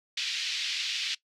pink band-pass noise, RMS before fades -32 dBFS, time 0.17-1.15 s, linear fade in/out 5 ms, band 2500 to 5000 Hz, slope 24 dB/octave, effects noise-tail reverb RT60 0.1 s tail -19 dB re dry

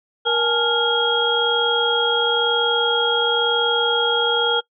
sine tone cluster, 471.5 / 828 / 869 / 1401 / 3276 Hz, A#4 / G#5 / A5 / F6 / G#7, +20 / -5 / -22 / +5 / -24 cents, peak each -21 / -27 / -27 / -23 / -20 dBFS, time 0.25-4.61 s, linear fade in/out 20 ms, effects noise-tail reverb RT60 0.1 s tail -22 dB re dry

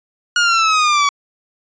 sawtooth exponential sweep, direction down, 1444 to 1129 Hz, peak -8 dBFS, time 0.36-1.09 s, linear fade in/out 2 ms, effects resampled to 16000 Hz

